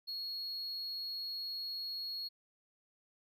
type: tone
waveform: triangle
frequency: 4319 Hz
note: C#8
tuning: 46 cents flat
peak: -37 dBFS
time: 0.07-2.29 s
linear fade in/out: 20 ms
effects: none